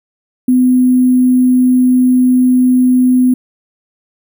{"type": "tone with sample-and-hold", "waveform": "sine", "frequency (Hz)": 252.9, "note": "B3", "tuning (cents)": 41, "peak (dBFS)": -6, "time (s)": [0.48, 3.34], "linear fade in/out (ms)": 5, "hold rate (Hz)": 11025, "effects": []}